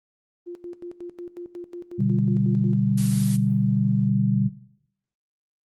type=tone with tremolo; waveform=sine; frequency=349.5 Hz; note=F4; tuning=1 cent sharp; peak=-32 dBFS; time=0.46-2.76 s; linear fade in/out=20 ms; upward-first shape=square; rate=5.5 Hz; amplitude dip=80%
type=chord; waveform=sine; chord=G major; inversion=first; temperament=equal; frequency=123.47 / 146.83 / 196 Hz; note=B2 / D3 / G3; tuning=0 / 0 / 0 cents; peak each=-23 / -25 / -22 dBFS; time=1.98-4.49 s; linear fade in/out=20 ms
type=noise; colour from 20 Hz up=blue; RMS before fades=-32 dBFS; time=2.97-3.37 s; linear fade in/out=10 ms
effects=noise-tail reverb RT60 0.7 s tail -17 dB re dry + Opus 24 kbps